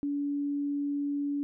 sine tone, 286 Hz, D4, 46 cents flat, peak -28 dBFS, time 0.03-1.43 s, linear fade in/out 0 ms, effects none

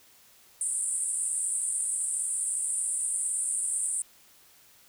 white band-pass noise, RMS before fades -30 dBFS, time 0.61-4.02 s, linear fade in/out 2 ms, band 8300 to 9500 Hz, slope 96 dB/octave, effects white hiss -58 dBFS RMS until 4.88 s

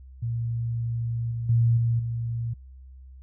sine tone with level steps, 116.7 Hz, A#2, 2 cents sharp, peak -25 / -27 / -17 / -20 / -26 dBFS, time 0.22-2.54 s, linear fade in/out 10 ms, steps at 1.31 / 1.49 / 1.77 / 1.99 s, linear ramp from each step 5 ms, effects added 65 Hz sine -43 dBFS peak until 3.22 s

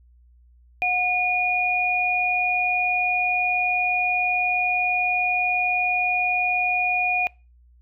sine tone pair together, 726.3 / 2443 Hz, F#5 / D#7, -32 / -32 cents, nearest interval octave + major sixth, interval 2100 cents, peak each -24 / -20 dBFS, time 0.82-7.27 s, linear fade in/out 0 ms, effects noise-tail reverb RT60 0.3 s tail -24 dB re dry + added 60 Hz sine -51 dBFS peak until 7.81 s

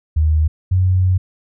sine tone pair in turn, 77.7 / 92.4 Hz, D#2 / F#2, -2 / -2 cents, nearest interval minor third, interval 300 cents, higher second, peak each -11 dBFS, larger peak neither, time 0.16-0.48 / 0.71-1.18 s, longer second, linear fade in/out 10 ms, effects none

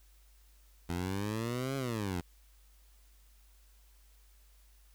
15% pulse exponential two-way sweep, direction up then down, 84.3 to 138.59 to 84.3 Hz, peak -27 dBFS, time 0.89-2.21 s, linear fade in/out 5 ms, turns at 1.76 s, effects added 50 Hz sine -59 dBFS peak until 4.94 s + white hiss -68 dBFS RMS until 4.94 s

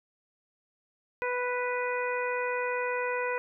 harmonic tone, 493.9 Hz, B4, in tune, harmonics 1 / 2 / 3 / 4 / 5, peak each -31 / -34 / -36 / -37 / -38 dBFS, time 1.22-3.38 s, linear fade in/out 0 ms, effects none

